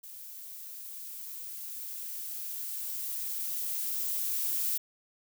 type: noise with level ramp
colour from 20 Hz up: violet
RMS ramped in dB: -46 to -30 dBFS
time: 0.03-4.78 s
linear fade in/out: 10 ms
effects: none